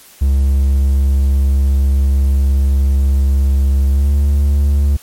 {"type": "tone with pitch glide", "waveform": "triangle", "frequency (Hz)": [68.3, 71.08], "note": ["C#2", "C#2"], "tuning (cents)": [-25, 44], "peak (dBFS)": -7, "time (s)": [0.21, 4.97], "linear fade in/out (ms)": 10, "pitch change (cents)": 69, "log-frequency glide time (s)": [3.91, 4.13], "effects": ["white hiss -42 dBFS RMS until 5.02 s", "MP3 64 kbps"]}